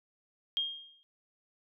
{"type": "tone with exponential decay", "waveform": "sine", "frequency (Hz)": 3227, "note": "G7", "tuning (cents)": 50, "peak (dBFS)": -26, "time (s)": [0.57, 1.03], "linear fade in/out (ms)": 0, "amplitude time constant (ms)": 100, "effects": []}